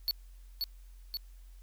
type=tone with echo; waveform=square; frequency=4435 Hz; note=C#8; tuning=in tune; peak=-28 dBFS; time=0.08-0.11 s; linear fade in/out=0 ms; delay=530 ms; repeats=2; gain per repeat=-3 dB; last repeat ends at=1.17 s; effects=added 44 Hz sine -49 dBFS peak until 1.62 s + white hiss -68 dBFS RMS until 1.62 s